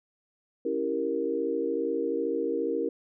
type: chord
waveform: sine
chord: C# diminished seventh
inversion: none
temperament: equal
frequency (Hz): 277.2 / 329.6 / 392 / 466.2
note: C#4 / E4 / G4 / Bb4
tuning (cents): 0 / 0 / 0 / 0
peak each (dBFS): -34 / -32 / -33 / -29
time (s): 0.65-2.89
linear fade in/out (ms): 5
effects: none